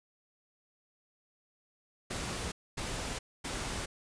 pink noise bursts, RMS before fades -37 dBFS, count 3, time 2.1-3.86 s, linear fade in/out 10 ms, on 420 ms, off 250 ms, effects resampled to 22050 Hz

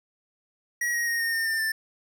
square tone with pitch steps, 1909 / 1886 / 1863.2 / 1840.8 / 1818.6 / 1796.7 / 1775 Hz, A#6 / A#6 / A#6 / A#6 / A#6 / A6 / A6, +41 / +20 / -1 / -22 / -43 / +36 / +15 cents, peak -25 dBFS, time 0.81-1.72 s, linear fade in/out 5 ms, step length 130 ms, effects none

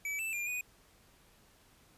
square tone with pitch steps, 2296 / 2647 / 2399 / 2477 Hz, D7 / E7 / D7 / D#7, -40 / +7 / +36 / -8 cents, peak -35 dBFS, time 0.05-0.61 s, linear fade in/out 2 ms, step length 140 ms, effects pink hiss -64 dBFS RMS until 1.97 s + resampled to 32000 Hz

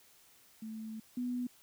sine tone pair in turn, 220 / 246.9 Hz, A3 / B3, 0 / 0 cents, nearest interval major second, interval 200 cents, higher second, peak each -40 / -33 dBFS, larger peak second, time 0.62-1 / 1.17-1.47 s, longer first, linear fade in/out 5 ms, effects white hiss -63 dBFS RMS until 1.62 s

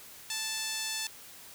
5% pulse tone with band-pass filter, 880 Hz, A5, in tune, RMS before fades -35 dBFS, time 0.3-1.07 s, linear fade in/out 2 ms, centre 4300 Hz, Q 0.51, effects white hiss -50 dBFS RMS until 1.54 s

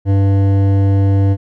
sine tone with hard clipping, 98.3 Hz, G2, 5 cents sharp, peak -11 dBFS, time 0.05-1.37 s, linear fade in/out 50 ms, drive 12 dB, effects none

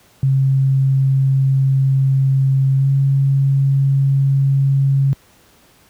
sine tone with pitch glide, 134.7 to 137.05 Hz, C#3 to C#3, -49 to -19 cents, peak -11 dBFS, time 0.23-5.13 s, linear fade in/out 0 ms, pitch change +30 cents, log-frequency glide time 2.76-2.88 s, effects pink hiss -51 dBFS RMS until 5.89 s + high-pass 60 Hz 12 dB/octave

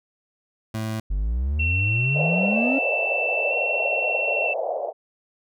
25% pulse tone, 110 Hz, A2, in tune, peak -22 dBFS, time 0.74-1 s, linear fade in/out 5 ms
triangle exponential sweep, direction up, 45.79 to 280 Hz, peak -19 dBFS, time 1.1-2.79 s, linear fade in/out 10 ms
sine tone with vibrato, 2687 Hz, E7, 33 cents sharp, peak -22 dBFS, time 1.59-4.54 s, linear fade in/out 10 ms, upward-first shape square, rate 0.52 Hz, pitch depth 16 cents each way
pink band-pass noise, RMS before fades -27 dBFS, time 2.14-4.93 s, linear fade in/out 50 ms, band 510 to 710 Hz, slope 48 dB/octave
effects none

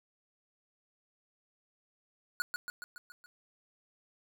square tone with echo, 1455 Hz, F#6, 29 cents flat, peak -30 dBFS, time 2.4-2.42 s, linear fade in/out 0 ms, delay 140 ms, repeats 6, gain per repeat -4 dB, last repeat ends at 3.26 s, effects none

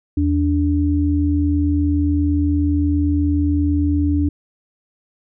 sine tone pair together, 81.4 / 290.7 Hz, E2 / D4, -21 / -18 cents, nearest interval octave + minor seventh, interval 2203 cents, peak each -17 dBFS, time 0.17-4.29 s, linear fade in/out 5 ms, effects none

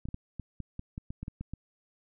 clicks, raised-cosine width 5 ms, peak -25 dBFS, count 12, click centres 0.055 / 0.087 / 0.144 / 0.397 / 0.603 / 0.794 / 0.979 / 1.105 / 1.23 / 1.281 / 1.41 / 1.536 s, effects none

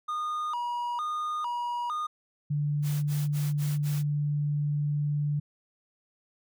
triangle tone with vibrato, 1085 Hz, C#6, 37 cents flat, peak -27 dBFS, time 0.08-2.07 s, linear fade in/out 10 ms, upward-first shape square, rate 1.1 Hz, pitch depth 210 cents each way
sine tone, 146.83 Hz, D3, in tune, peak -25 dBFS, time 2.5-5.4 s, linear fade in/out 10 ms
white noise bursts, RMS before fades -42 dBFS, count 5, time 2.82-4.034 s, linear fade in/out 50 ms, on 210 ms, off 41 ms
effects none

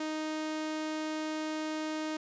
sawtooth tone, 310.9 Hz, D#4, 1 cent flat, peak -29 dBFS, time 0-2.17 s, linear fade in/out 5 ms, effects resampled to 16000 Hz

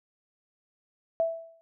sine tone with exponential decay, 659.3 Hz, E5, in tune, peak -20 dBFS, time 1.2-1.61 s, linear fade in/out 0 ms, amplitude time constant 88 ms, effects none

